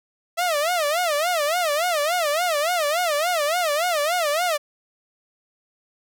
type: tone with vibrato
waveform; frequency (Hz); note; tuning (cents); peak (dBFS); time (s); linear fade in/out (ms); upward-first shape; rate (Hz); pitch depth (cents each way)
sawtooth; 647; E5; -32; -16; 0.37-4.58; 20; sine; 3.5; 200
effects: none